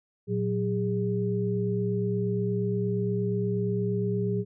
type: tone cluster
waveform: sine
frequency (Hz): 115.5 / 184 / 407.9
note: A#2 / F#3 / G#4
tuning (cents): -16 / -9 / -31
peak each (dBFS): -29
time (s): 0.27-4.45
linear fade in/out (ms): 50
effects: none